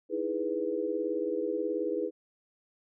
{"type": "chord", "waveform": "sine", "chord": "E major seventh", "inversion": "third", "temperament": "equal", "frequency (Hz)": [311.1, 329.6, 415.3, 493.9], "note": ["D#4", "E4", "G#4", "B4"], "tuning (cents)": [0, 0, 0, 0], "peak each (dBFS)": [-37, -35, -33, -33], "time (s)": [0.09, 2.11], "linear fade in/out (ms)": 50, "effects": []}